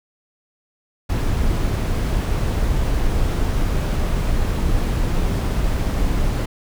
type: noise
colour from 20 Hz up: brown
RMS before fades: -19 dBFS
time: 1.09-6.46 s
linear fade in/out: 10 ms
effects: none